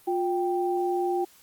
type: tone pair together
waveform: sine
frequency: 355.1 / 784 Hz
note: F4 / G5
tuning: +29 / 0 cents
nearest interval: octave + major second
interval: 1371 cents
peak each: -25 / -28 dBFS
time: 0.07-1.25 s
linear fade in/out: 10 ms
effects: white hiss -56 dBFS RMS until 1.42 s + Opus 32 kbps